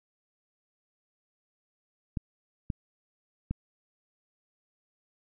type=clicks; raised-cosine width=5 ms; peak=-18 dBFS; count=3; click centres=2.172 / 2.702 / 3.51 s; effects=none